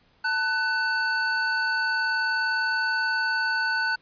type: tone pair together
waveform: square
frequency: 890 / 1496.8 Hz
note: A5 / F#6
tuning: +20 / +20 cents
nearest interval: major sixth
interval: 900 cents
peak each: -31 / -24 dBFS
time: 0.24-3.96 s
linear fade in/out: 10 ms
effects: pink hiss -62 dBFS RMS until 4.01 s + resampled to 11025 Hz

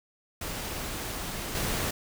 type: noise with level steps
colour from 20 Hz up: pink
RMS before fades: -35 / -30 dBFS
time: 0.41-1.91 s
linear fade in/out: 5 ms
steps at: 1.55 s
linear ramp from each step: 2 ms
effects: none

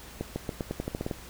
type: accelerating click train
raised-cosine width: 2 ms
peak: -17 dBFS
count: 11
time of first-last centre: 0.21-1.112 s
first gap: 150 ms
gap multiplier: 0.88
effects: added 60 Hz sine -50 dBFS peak until 1.29 s + pink hiss -47 dBFS RMS until 1.29 s

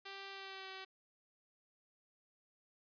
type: tone with pitch glide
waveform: 5% pulse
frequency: 392 to 381.5 Hz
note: G4 to G4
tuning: 0 to -47 cents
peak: -35 dBFS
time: 0.05-0.85 s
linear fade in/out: 10 ms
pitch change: -47 cents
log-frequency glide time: 0.3-0.69 s
effects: resampled to 11025 Hz

